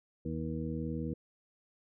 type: harmonic tone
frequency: 79.6 Hz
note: D#2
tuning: 40 cents sharp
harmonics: 1 / 2 / 3 / 4 / 6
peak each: -41 / -38 / -39 / -41 / -43 dBFS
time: 0.25-1.14 s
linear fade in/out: 5 ms
effects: none